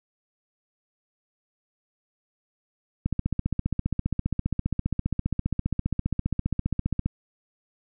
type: click train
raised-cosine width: 5 ms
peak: -12 dBFS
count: 61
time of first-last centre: 3.06-7.06 s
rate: 15 Hz
effects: none